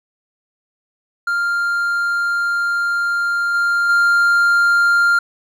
triangle tone with level steps, 1396.9 Hz, F6, in tune, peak -14 / -12 / -9 dBFS, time 1.27-5.19 s, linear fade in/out 5 ms, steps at 3.54 / 3.89 s, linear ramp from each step 5 ms, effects none

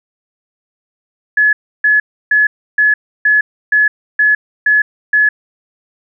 sine tone bursts, 1704 Hz, G#6, 44 cents sharp, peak -7 dBFS, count 9, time 1.37-5.29 s, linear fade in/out 5 ms, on 160 ms, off 310 ms, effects none

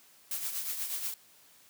blue noise with tremolo, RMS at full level -33 dBFS, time 0.31-1.14 s, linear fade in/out 2 ms, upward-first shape triangle, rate 8.3 Hz, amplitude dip 60%, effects white hiss -60 dBFS RMS until 1.69 s + high-pass 100 Hz 12 dB/octave

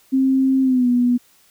sine tone with pitch glide, 265.3 to 244.7 Hz, C4 to B3, +24 to -16 cents, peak -13 dBFS, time 0.12-1.18 s, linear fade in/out 20 ms, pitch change -140 cents, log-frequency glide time 0.62-0.88 s, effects white hiss -55 dBFS RMS until 1.5 s

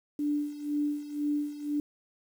sine tone with tremolo, 293.7 Hz, D4, in tune, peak -25 dBFS, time 0.19-1.8 s, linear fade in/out 2 ms, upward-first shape sine, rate 2 Hz, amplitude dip 80%, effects 9-bit

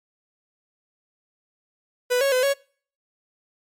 45% pulse tone with pitch steps, 495.3 / 552 / 508 / 556 Hz, B4 / C#5 / B4 / C#5, +5 / -7 / +49 / +5 cents, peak -18 dBFS, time 2.1-2.54 s, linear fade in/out 20 ms, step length 110 ms, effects noise-tail reverb RT60 0.5 s tail -26 dB re dry + MP3 64 kbps

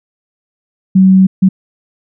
sine tone bursts at uneven times, 189.2 Hz, F#3, 39 cents sharp, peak -3 dBFS, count 2, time 0.95-1.27 / 1.42-1.49 s, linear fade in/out 10 ms, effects none

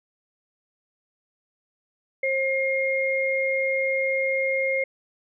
sine tone pair together, 533 / 2132 Hz, C5 / C7, +32 / +32 cents, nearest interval 2 octaves, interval 2400 cents, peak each -24 dBFS, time 2.23-4.84 s, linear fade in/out 5 ms, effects none

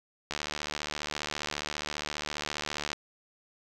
click train, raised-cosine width 0.2 ms, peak -15 dBFS, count 197, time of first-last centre 0.31-2.93 s, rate 74.8 Hz, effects none

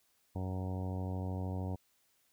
harmonic tone, 93.1 Hz, F#2, 11 cents sharp, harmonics 1 / 2 / 3 / 4 / 5 / 6 / 7 / 8 / 9 / 10, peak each -36 / -42 / -45 / -51 / -50 / -51 / -53 / -51 / -56 / -54 dBFS, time 0.35-1.76 s, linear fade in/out 10 ms, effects white hiss -73 dBFS RMS until 2.32 s

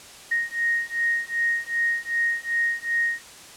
sine beating tone pair, 1864.7 / 1867.3 Hz, A#6 / A#6, 0 / +2 cents, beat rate 2.6 Hz, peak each -25 dBFS, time 0.31-3.21 s, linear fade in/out 10 ms, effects white hiss -44 dBFS RMS until 3.56 s + low-pass 9000 Hz 12 dB/octave

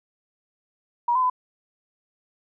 sine tone with pitch steps, 955 / 1021 / 1006 Hz, A#5 / C6 / B5, +42 / -43 / +32 cents, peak -18 dBFS, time 1.08-1.299 s, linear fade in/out 5 ms, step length 73 ms, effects none

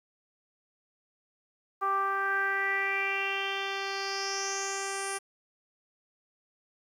10% pulse tone with low-pass filter sweep, 392 Hz, G4, in tune, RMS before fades -31 dBFS, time 1.81-5.19 s, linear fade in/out 20 ms, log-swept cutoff 1100 to 9600 Hz, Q 5.2, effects 10-bit

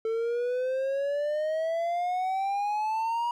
triangle exponential sweep, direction up, 443.9 to 960 Hz, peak -24 dBFS, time 0.05-3.31 s, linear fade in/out 2 ms, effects none

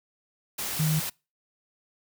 sine tone in noise, 155.56 Hz, D#3, in tune, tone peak -22 dBFS, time 0.79-1 s, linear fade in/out 10 ms, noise white, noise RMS -32 dBFS, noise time 0.58-1.1 s, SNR +7 dB, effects noise-tail reverb RT60 0.3 s tail -26 dB re dry

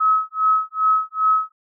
sine tone with tremolo, 1283 Hz, E6, 47 cents flat, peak -12 dBFS, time 0-1.52 s, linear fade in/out 10 ms, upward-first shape sine, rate 2.5 Hz, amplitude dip 100%, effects none

